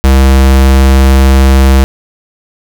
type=tone; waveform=square; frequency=66.7 Hz; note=C2; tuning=34 cents sharp; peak=-3 dBFS; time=0.04-1.84 s; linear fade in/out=0 ms; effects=none